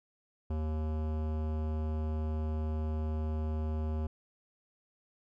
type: tone with hard clipping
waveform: sine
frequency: 77.78 Hz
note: D#2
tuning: in tune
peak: -33 dBFS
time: 0.5-4.07 s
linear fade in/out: 5 ms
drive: 18 dB
effects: none